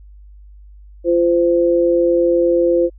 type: tone pair together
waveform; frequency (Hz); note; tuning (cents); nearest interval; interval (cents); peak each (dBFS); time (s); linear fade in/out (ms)
sine; 344.4 / 516; F4 / C5; -24 / -24; perfect fifth; 700; -14; 1.04-2.9; 50
effects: added 50 Hz sine -38 dBFS peak until 2.98 s